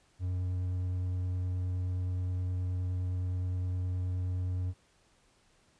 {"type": "tone with vibrato", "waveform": "triangle", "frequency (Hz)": 91, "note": "F#2", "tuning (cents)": -28, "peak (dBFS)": -28, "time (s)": [0.19, 4.74], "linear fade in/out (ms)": 50, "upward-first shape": "triangle", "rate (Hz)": 9.6, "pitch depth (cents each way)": 10, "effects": ["pink hiss -67 dBFS RMS until 5.79 s", "resampled to 22050 Hz"]}